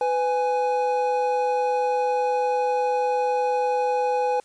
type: tone pair together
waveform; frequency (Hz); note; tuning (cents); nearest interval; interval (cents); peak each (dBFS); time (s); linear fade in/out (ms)
triangle; 500.7 / 830.6; B4 / G#5; +24 / 0; major sixth; 876; -21; 0.01-4.4; 2
effects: white hiss -58 dBFS RMS until 4.44 s + resampled to 22050 Hz